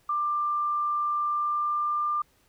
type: tone with pitch glide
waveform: sine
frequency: 1187 to 1194.6 Hz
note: D6 to D6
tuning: +18 to +29 cents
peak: -24 dBFS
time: 0.09-2.22 s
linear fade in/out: 5 ms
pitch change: +11 cents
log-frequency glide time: 1.23-2.05 s
effects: pink hiss -65 dBFS RMS until 2.48 s